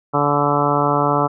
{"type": "harmonic tone with a mistuned harmonic", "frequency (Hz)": 144.7, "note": "D3", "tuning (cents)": -25, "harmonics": [1, 2, 3, 4, 5, 6, 7, 8, 9], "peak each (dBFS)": [-23, -23, -23, -23, -23, -23, -23, -23, -23], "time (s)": [0.13, 1.28], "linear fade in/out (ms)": 20, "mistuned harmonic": 9, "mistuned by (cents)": 21, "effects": []}